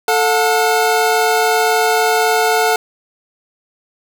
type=tone pair together; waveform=25% pulse; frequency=441.7 / 721.6 Hz; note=A4 / F#5; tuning=+7 / -44 cents; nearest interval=minor sixth; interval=849 cents; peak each=-11 dBFS; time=0.08-2.76 s; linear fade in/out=2 ms; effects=none